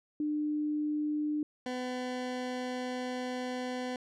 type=tone pair in turn; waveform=sine / 20% pulse; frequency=300 / 251.6 Hz; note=D4 / B3; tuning=+37 / +32 cents; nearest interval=minor third; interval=305 cents; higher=first; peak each=-29 / -29 dBFS; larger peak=neither; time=0.2-1.43 / 1.66-3.96 s; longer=second; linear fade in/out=2 ms; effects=low-pass 6000 Hz 12 dB/octave